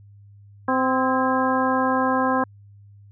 harmonic tone with a mistuned harmonic, 259.6 Hz, C4, 13 cents flat, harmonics 1 / 2 / 3 / 4 / 5 / 6, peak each -23 / -25 / -26 / -23 / -30 / -29 dBFS, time 0.68-2.44 s, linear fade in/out 5 ms, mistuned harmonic 6, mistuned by +66 cents, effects added 101 Hz sine -45 dBFS peak until 3.11 s

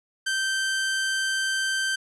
sawtooth tone, 1558 Hz, G6, 11 cents flat, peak -20 dBFS, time 0.26-1.96 s, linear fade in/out 10 ms, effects resampled to 24000 Hz

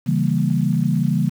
sine chord, C# diminished seventh, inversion none, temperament equal with one note detuned, 138.59 / 164.81 / 196 / 231.2 Hz, C#3 / E3 / G3 / Bb3, 0 / 0 / 0 / -14 cents, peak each -21 / -20 / -22 / -23 dBFS, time 0.06-1.3 s, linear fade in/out 20 ms, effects 7-bit

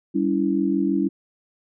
sine chord, C# diminished, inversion second, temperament equal with one note detuned, 196 / 283.3 / 329.6 Hz, G3 / C#4 / E4, 0 / +38 / 0 cents, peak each -24 / -22 / -23 dBFS, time 0.14-1.09 s, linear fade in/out 20 ms, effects none

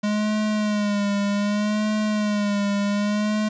square tone with vibrato, 207.7 Hz, G#3, in tune, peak -21 dBFS, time 0.03-3.49 s, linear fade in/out 10 ms, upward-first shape sine, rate 0.65 Hz, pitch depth 49 cents each way, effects resampled to 16000 Hz + 8-bit

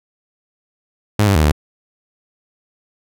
sawtooth tone with pitch steps, 104.7 / 98.9 / 77.2 / 74.7 Hz, G#2 / G2 / D#2 / D2, +15 / +16 / -13 / +30 cents, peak -7 dBFS, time 1.19-1.518 s, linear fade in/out 5 ms, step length 82 ms, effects none

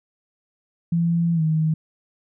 sine tone with pitch glide, 168.9 to 157.59 Hz, E3 to D#3, +42 to +22 cents, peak -17 dBFS, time 0.92-1.74 s, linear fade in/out 5 ms, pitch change -120 cents, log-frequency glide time 1.34-1.42 s, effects none

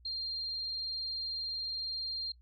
sine tone, 4193 Hz, C8, 3 cents sharp, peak -34 dBFS, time 0.05-2.32 s, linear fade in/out 5 ms, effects noise-tail reverb RT60 0.1 s tail -20 dB re dry + added 60 Hz sine -57 dBFS peak until 2.41 s

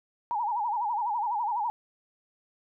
sine tone with vibrato, 892 Hz, A5, 23 cents sharp, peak -26 dBFS, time 0.31-1.7 s, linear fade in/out 0 ms, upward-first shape sine, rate 12 Hz, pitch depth 160 cents each way, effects none

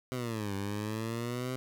15% pulse exponential two-way sweep, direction down then up, 130 to 97.7 to 130 Hz, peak -27 dBFS, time 0.12-1.56 s, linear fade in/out 0 ms, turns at 0.54 s, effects none

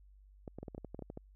clicks, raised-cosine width 2 ms, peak -30 dBFS, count 12, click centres 0.478 / 0.586 / 0.63 / 0.682 / 0.748 / 0.78 / 0.847 / 0.946 / 0.992 / 1.023 / 1.101 / 1.174 s, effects added 49 Hz sine -57 dBFS peak until 1.35 s

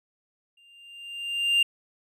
triangle tone with exponential growth, 2794 Hz, F7, in tune, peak -15 dBFS, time 0.57-1.63 s, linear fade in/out 5 ms, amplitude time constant 230 ms, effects resampled to 32000 Hz

